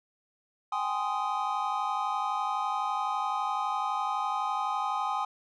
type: chord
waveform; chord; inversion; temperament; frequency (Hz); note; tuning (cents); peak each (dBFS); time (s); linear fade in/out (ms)
triangle; Ab major seventh; third; just; 778.7 / 830.6 / 1038.3 / 1245.9; G5 / Ab5 / C6 / Eb6; -12 / 0 / -14 / +2; -33 / -31 / -32 / -31; 0.72-5.25; 5
effects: resampled to 22050 Hz